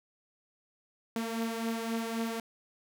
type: beating tone pair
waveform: sawtooth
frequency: 226.8 / 230.6 Hz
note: A#3 / A#3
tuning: -47 / -19 cents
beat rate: 3.8 Hz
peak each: -29 / -34 dBFS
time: 1.16-2.4 s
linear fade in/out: 2 ms
effects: none